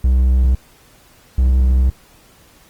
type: tone pair in turn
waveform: triangle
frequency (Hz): 63.7 / 64.05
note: C2 / C2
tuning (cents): -46 / -36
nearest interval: unison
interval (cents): 10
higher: second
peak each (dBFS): -8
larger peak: neither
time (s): 0.04-0.55 / 1.38-1.9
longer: second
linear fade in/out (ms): 5
effects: pink hiss -49 dBFS RMS until 2.69 s + Opus 24 kbps